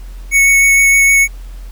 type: tone with vibrato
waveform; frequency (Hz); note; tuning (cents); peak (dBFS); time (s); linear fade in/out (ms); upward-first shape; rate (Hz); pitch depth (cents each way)
square; 2215; C#7; -2; -7; 0.31-1.28; 50; sine; 6.5; 9
effects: added 43 Hz sine -26 dBFS peak until 1.71 s + pink hiss -45 dBFS RMS until 1.71 s